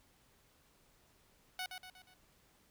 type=tone with echo; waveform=10% pulse; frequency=740 Hz; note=F#5; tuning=in tune; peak=-30 dBFS; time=1.59-1.66 s; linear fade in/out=2 ms; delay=120 ms; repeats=4; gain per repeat=-6 dB; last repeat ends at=2.14 s; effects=pink hiss -69 dBFS RMS until 2.7 s